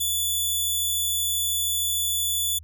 10% pulse tone, 3461 Hz, A7, 29 cents flat, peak -15 dBFS, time 0-2.59 s, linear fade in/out 10 ms, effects added 80 Hz sine -42 dBFS peak until 2.63 s

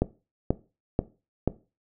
click train, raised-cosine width 2 ms, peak -8 dBFS, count 4, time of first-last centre 0.02-1.476 s, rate 2.06 Hz, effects noise-tail reverb RT60 0.3 s tail -17 dB re dry

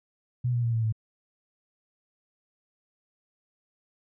sine tone with pitch steps, 123.47 / 120.02 / 116.67 / 113.42 / 110.25 Hz, B2 / B2 / A#2 / A#2 / A2, 0 / -49 / +2 / -47 / +4 cents, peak -23 dBFS, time 0.44-0.925 s, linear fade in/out 10 ms, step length 97 ms, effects none

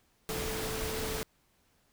sine tone in noise, 440 Hz, A4, in tune, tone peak -38 dBFS, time 0.29-1.23 s, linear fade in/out 0 ms, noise pink, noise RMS -36 dBFS, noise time 0.29-1.23 s, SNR -5 dB, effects pink hiss -70 dBFS RMS until 1.92 s

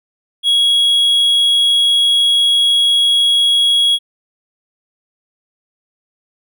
triangle tone, 3322 Hz, G#7, in tune, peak -8 dBFS, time 0.43-3.99 s, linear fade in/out 50 ms, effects none

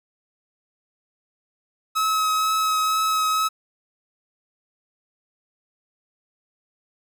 45% pulse tone with vibrato, 1282 Hz, E6, 49 cents flat, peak -19 dBFS, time 1.95-3.49 s, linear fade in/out 20 ms, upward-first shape triangle, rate 2.1 Hz, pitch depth 14 cents each way, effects none

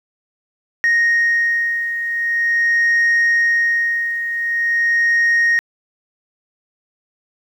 sine beating tone pair, 1864.7 / 1865.14 Hz, A#6 / A#6, 0 / 0 cents, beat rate 0.44 Hz, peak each -19 / -13 dBFS, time 0.84-5.59 s, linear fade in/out 0 ms, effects tanh soft clip ceiling -10 dBFS + 8-bit

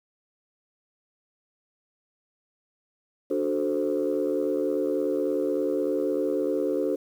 sine chord, D dominant seventh, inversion none, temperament equal, 293.7 / 370 / 440 / 523.3 Hz, D4 / F#4 / A4 / C5, 0 / 0 / 0 / 0 cents, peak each -28 dBFS, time 3.3-6.96 s, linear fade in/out 10 ms, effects tanh soft clip ceiling -16 dBFS + 9-bit

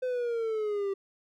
triangle exponential sweep, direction down, 513 to 388.7 Hz, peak -26 dBFS, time 0.02-0.94 s, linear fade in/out 10 ms, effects none

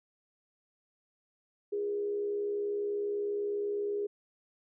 sine tone with frequency modulation, 409.8 Hz, G#4, 23 cents flat, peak -30 dBFS, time 1.72-4.07 s, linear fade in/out 10 ms, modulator 68.4 Hz, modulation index 0.36, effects none

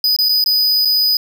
square tone with dropouts, 4978 Hz, D#8, in tune, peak -12 dBFS, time 0.04-1.17 s, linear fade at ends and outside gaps 2 ms, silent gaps 0.164-0.187 / 0.287-0.292 / 0.441-0.46 / 0.85-0.854 s, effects none

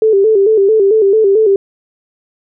sine tone with vibrato, 415.3 Hz, G#4, in tune, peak -6 dBFS, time 0.02-1.56 s, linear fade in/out 2 ms, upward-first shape square, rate 4.5 Hz, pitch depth 94 cents each way, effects none

